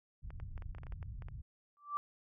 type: low-pass noise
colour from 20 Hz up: pink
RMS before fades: -45 dBFS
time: 0.22-1.42 s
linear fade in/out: 20 ms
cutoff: 120 Hz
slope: 24 dB/octave
type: clicks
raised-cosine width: 0.5 ms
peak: -38 dBFS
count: 12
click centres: 0.305 / 0.4 / 0.578 / 0.622 / 0.749 / 0.784 / 0.834 / 0.868 / 0.923 / 1.028 / 1.222 / 1.285 s
type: tone with exponential growth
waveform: sine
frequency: 1168 Hz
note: D6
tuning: 10 cents flat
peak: -30 dBFS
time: 1.77-1.97 s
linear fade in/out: 0 ms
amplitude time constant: 43 ms
effects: none